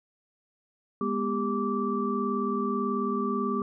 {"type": "tone cluster", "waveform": "sine", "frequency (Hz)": [205.8, 244.1, 398.6, 1164], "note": ["G#3", "B3", "G4", "D6"], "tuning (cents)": [-16, -20, 29, -16], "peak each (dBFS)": -31, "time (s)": [1.01, 3.62], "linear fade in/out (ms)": 2, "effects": []}